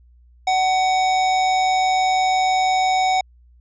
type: tone with amplitude modulation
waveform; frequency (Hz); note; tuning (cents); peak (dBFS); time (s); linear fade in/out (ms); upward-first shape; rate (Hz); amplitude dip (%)
square; 750; F#5; +23; -15; 0.47-3.21; 5; sine; 146; 30
effects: added 60 Hz sine -48 dBFS peak until 3.6 s + resampled to 16000 Hz